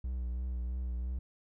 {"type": "tone with vibrato", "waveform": "triangle", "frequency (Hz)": 61.74, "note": "B1", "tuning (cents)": 0, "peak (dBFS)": -31, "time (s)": [0.04, 1.19], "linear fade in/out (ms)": 5, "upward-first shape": "triangle", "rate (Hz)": 3, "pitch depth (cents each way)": 49, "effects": []}